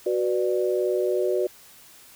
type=chord; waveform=sine; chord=B minor; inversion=second; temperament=just; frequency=370.4 / 493.9 / 592.7 Hz; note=F#4 / B4 / D5; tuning=+2 / 0 / +16 cents; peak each=-23 / -27 / -27 dBFS; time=0.06-1.47 s; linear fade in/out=5 ms; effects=white hiss -50 dBFS RMS until 2.15 s